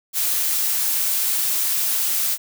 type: noise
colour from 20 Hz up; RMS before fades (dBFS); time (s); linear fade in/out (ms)
blue; -21; 0.13-2.38; 50
effects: none